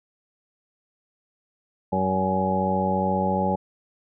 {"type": "harmonic tone with a mistuned harmonic", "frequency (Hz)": 94.5, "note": "F#2", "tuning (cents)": 37, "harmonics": [1, 2, 3, 4, 5, 6, 8, 9], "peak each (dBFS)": [-33, -25, -37, -32, -31, -28, -34, -25], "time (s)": [1.92, 3.56], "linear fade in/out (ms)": 10, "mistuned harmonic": 9, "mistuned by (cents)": -24, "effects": []}